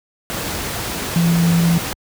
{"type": "tone in noise", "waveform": "sine", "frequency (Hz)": 169.4, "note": "E3", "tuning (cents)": 48, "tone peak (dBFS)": -12, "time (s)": [1.16, 1.78], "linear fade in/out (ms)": 0, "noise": "pink", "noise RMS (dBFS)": -24, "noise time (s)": [0.3, 1.93], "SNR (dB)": 9, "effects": ["high-pass 60 Hz 12 dB/octave"]}